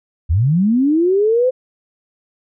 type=linear sweep; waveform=sine; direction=up; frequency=70.4 to 522 Hz; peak=-11 dBFS; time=0.29-1.51 s; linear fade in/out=20 ms; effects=none